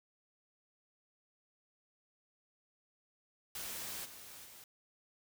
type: noise with level steps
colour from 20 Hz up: white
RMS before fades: -43 / -52 / -55 dBFS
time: 3.55-4.64 s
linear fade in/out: 2 ms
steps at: 4.04 / 4.44 s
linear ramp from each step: 20 ms
effects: none